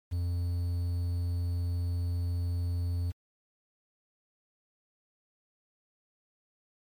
triangle tone with quantisation, 87.31 Hz, F2, in tune, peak -26 dBFS, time 0.11-3.12 s, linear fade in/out 20 ms, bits 9, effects MP3 96 kbps

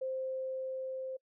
sine tone with level ramp, 523.3 Hz, C5, in tune, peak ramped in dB -33 to -37 dBFS, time 0.01-1.17 s, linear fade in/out 10 ms, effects noise-tail reverb RT60 0.1 s tail -25 dB re dry

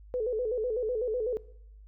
sine tone with vibrato, 466.2 Hz, A#4, in tune, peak -27 dBFS, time 0.14-1.37 s, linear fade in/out 0 ms, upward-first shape square, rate 8 Hz, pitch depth 120 cents each way, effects noise-tail reverb RT60 0.7 s tail -20 dB re dry + added 51 Hz sine -48 dBFS peak until 1.87 s

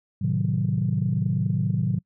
sine chord, A diminished seventh, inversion none, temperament equal, 110 / 130.81 / 155.56 / 185 Hz, A2 / C3 / Eb3 / Gb3, 0 / 0 / 0 / 0 cents, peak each -26 dBFS, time 0.21-1.99 s, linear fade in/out 10 ms, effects noise-tail reverb RT60 0.1 s tail -26 dB re dry + tanh soft clip ceiling -12 dBFS

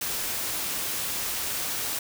white noise, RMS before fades -30 dBFS, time 0.01-1.99 s, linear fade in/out 5 ms, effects none

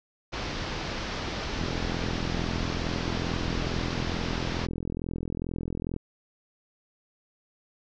pink low-pass noise, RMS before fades -33 dBFS, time 0.32-4.67 s, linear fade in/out 20 ms, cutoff 5700 Hz, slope 48 dB/octave
click train, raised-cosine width 3 ms, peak -19 dBFS, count 186, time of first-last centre 1.59-5.964 s, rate 42.3 Hz
effects none

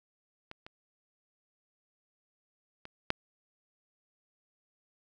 clicks, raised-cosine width 0.3 ms, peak -27 / -30 / -28 / -11 dBFS, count 4, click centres 0.514 / 0.665 / 2.854 / 3.104 s, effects none

